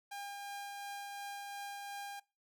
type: tone with tremolo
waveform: sawtooth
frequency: 805 Hz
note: G5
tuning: 46 cents sharp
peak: -38 dBFS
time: 0.11-2.2 s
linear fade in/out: 10 ms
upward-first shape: triangle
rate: 2.8 Hz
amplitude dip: 25%
effects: noise-tail reverb RT60 0.3 s tail -23 dB re dry